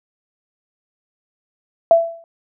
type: tone with exponential decay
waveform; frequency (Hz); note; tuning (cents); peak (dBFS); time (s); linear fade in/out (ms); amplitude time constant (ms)
sine; 668; E5; +23; -4; 1.91-2.24; 1; 71
effects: none